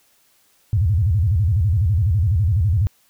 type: tone with vibrato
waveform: sine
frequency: 92.5 Hz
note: F#2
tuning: in tune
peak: -14 dBFS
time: 0.73-2.87 s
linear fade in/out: 0 ms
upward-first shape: square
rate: 12 Hz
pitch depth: 260 cents each way
effects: white hiss -59 dBFS RMS until 3.09 s